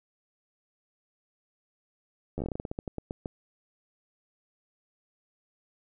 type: slowing click train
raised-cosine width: 2 ms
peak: -20 dBFS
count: 17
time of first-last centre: 2.38-3.258 s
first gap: 11 ms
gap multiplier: 1.19
effects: none